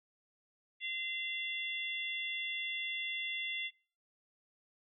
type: harmonic tone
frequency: 688 Hz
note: F5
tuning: 26 cents flat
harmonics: 3 / 4 / 5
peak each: -39 / -40 / -41 dBFS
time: 0.8-3.71 s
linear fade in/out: 50 ms
effects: noise-tail reverb RT60 0.4 s tail -24 dB re dry